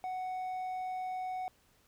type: tone with hard clipping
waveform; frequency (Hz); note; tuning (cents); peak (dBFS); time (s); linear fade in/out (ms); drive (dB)
sine; 742; F#5; +5; -36; 0.04-1.48; 0; 3
effects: pink hiss -68 dBFS RMS until 1.87 s